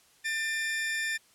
40% pulse tone pair together, 1788 / 2397 Hz, A6 / D7, +27 / +35 cents, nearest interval perfect fourth, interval 508 cents, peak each -29 / -36 dBFS, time 0.24-1.18 s, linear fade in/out 20 ms, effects white hiss -62 dBFS RMS until 1.34 s + low-pass 11000 Hz 12 dB/octave

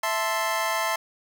25% pulse chord, A minor, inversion second, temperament equal, 659.3 / 880 / 1046.5 Hz, E5 / A5 / C6, 0 / 0 / 0 cents, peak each -25 / -25 / -24 dBFS, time 0.03-0.96 s, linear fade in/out 5 ms, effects none

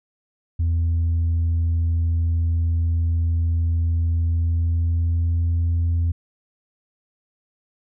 sine tone with pitch glide, 83.3 to 84.37 Hz, E2 to E2, +19 to +41 cents, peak -15 dBFS, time 0.59-6.12 s, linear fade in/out 10 ms, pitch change +22 cents, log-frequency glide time 4.22-5.52 s, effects tanh soft clip ceiling -16 dBFS

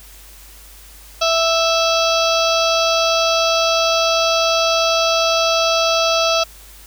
harmonic tone, 659.3 Hz, E5, in tune, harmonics 1 / 2 / 4 / 5 / 6 / 7 / 8 / 9, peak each -17 / -20 / -23 / -24 / -25 / -25 / -26 / -27 dBFS, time 1.21-6.44 s, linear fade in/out 10 ms, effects added 50 Hz sine -42 dBFS peak until 6.86 s + white hiss -43 dBFS RMS until 6.86 s

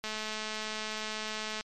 click train, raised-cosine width 0.2 ms, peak -19 dBFS, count 340, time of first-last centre 0.04-1.609 s, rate 216 Hz, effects MP3 64 kbps

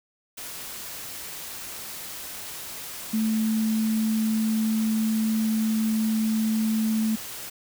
sine tone in noise, 220 Hz, A3, in tune, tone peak -21 dBFS, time 3.13-7.16 s, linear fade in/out 10 ms, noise white, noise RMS -37 dBFS, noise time 0.37-7.5 s, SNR +13 dB, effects none

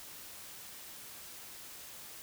silence, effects white hiss -49 dBFS RMS until 2.22 s

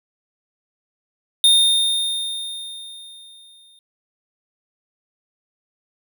square tone with exponential decay, 3649 Hz, A#7, 38 cents flat, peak -10 dBFS, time 1.44-3.79 s, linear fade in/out 1 ms, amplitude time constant 510 ms, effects none

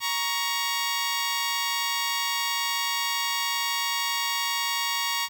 10% pulse tone pair together, 939 / 1116.7 Hz, A#5 / C#6, +12 / +12 cents, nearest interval minor third, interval 300 cents, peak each -19 / -20 dBFS, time 0-5.29 s, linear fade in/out 50 ms, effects 9-bit

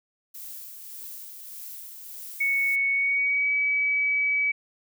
violet noise with tremolo, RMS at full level -39 dBFS, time 0.34-2.76 s, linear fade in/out 10 ms, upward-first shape sine, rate 1.7 Hz, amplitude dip 35%
sine tone with pitch glide, 2217 to 2283 Hz, C#7 to D7, 0 to -50 cents, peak -21 dBFS, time 2.4-4.52 s, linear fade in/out 10 ms, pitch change +50 cents, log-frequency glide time 2.91-3.53 s
effects none

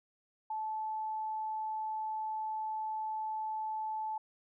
sine tone, 870 Hz, A5, 20 cents flat, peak -34 dBFS, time 0.5-4.18 s, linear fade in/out 5 ms, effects none

